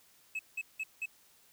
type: tone bursts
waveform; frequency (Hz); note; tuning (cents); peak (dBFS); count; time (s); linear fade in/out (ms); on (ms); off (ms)
triangle; 2584; E7; -35; -32; 4; 0.35-1.058; 5; 42; 180
effects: white hiss -64 dBFS RMS until 1.52 s